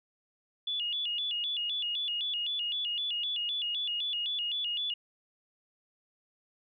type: tone with vibrato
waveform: sine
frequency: 3145 Hz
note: G7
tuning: 5 cents sharp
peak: -30 dBFS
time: 0.67-4.94 s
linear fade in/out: 5 ms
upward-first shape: square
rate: 3.9 Hz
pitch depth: 160 cents each way
effects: none